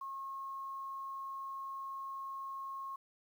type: tone with quantisation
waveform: sine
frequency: 1083 Hz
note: C#6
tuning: 41 cents flat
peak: -40 dBFS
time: 0.01-2.96 s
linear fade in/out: 5 ms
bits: 11
effects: none